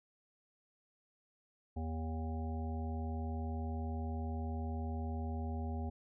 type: harmonic tone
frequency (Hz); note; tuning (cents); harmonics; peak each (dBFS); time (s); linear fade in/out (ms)
80; D#2; +49; 1 / 3 / 5 / 7 / 9 / 10; -37 / -43 / -50 / -54 / -50 / -51; 1.76-5.9; 10
effects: none